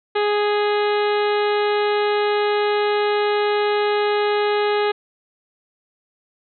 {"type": "harmonic tone with a mistuned harmonic", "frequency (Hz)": 415.3, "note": "G#4", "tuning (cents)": 0, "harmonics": [1, 2, 3, 4, 5, 6, 7, 8, 9, 10], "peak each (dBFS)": [-18, -24, -28, -30, -32, -34, -35, -36, -37, -38], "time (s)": [0.15, 4.92], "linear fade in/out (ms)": 10, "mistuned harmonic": 10, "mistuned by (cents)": -50, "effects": []}